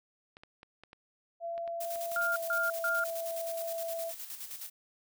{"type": "clicks", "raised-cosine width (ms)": 0.3, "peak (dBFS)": -34, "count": 12, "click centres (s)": [0.369, 0.435, 0.631, 0.836, 0.931, 1.579, 1.677, 1.959, 2.118, 2.169, 2.212, 2.342]}
{"type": "tone with pitch glide", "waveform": "sine", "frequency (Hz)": [677, 664.6], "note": ["E5", "E5"], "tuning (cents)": [46, 14], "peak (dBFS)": -34, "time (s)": [1.4, 4.13], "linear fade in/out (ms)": 50, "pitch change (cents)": -32, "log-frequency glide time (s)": [2.22, 2.44]}
{"type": "noise with tremolo", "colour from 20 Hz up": "blue", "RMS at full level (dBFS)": -41, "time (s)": [1.8, 4.7], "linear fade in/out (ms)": 10, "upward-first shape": "square", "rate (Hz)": 9.6, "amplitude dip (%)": 55}
{"type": "tone bursts", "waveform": "sine", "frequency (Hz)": 1404, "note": "F6", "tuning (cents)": 9, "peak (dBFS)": -28, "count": 3, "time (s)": [2.16, 3.04], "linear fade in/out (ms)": 2, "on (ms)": 200, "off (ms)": 140}
{"effects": []}